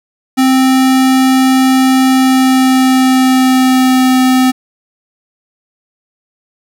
square tone with pitch glide, 261.6 to 257.4 Hz, C4 to C4, 0 to -28 cents, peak -7 dBFS, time 0.37-4.52 s, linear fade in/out 20 ms, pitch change -28 cents, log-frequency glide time 2.07-4.18 s, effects 7-bit

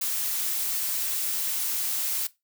blue noise, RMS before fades -28 dBFS, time 0.01-2.27 s, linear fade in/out 5 ms, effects noise-tail reverb RT60 0.2 s tail -18 dB re dry

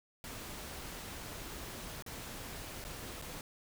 pink noise with dropouts, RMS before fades -45 dBFS, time 0.24-3.41 s, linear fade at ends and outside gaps 1 ms, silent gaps 2.024-2.063 / 2.841-2.849 / 3.216-3.222 s, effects none

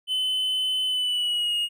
triangle tone with pitch glide, 3034 to 2865 Hz, F#7 to F7, +43 to +44 cents, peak -21 dBFS, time 0.07-1.69 s, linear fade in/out 50 ms, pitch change -99 cents, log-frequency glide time 0.86-1.56 s, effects none

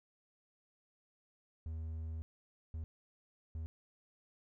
triangle tone bursts at uneven times, 80.2 Hz, E2, 47 cents flat, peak -37 dBFS, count 3, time 1.66-2.22 / 2.74-2.84 / 3.55-3.66 s, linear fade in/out 0 ms, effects none

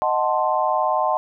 sine chord, D# diminished seventh, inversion none, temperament equal, 622.3 / 740 / 880 / 1046.5 Hz, D#5 / F#5 / A5 / C6, 0 / 0 / 0 / 0 cents, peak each -23 dBFS, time 0.02-1.17 s, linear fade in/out 0 ms, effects none

